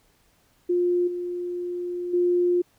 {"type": "tone with level steps", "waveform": "sine", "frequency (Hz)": 353.7, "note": "F4", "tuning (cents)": 22, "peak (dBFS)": [-19, -27, -18], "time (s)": [0.69, 2.62], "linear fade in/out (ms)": 10, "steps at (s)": [1.07, 2.13], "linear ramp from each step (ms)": 10, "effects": ["pink hiss -63 dBFS RMS until 2.78 s"]}